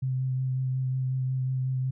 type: tone with vibrato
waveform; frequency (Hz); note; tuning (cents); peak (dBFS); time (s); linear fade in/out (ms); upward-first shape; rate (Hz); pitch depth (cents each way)
sine; 130; C3; -11; -25; 0.02-1.91; 10; sine; 5.5; 15
effects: none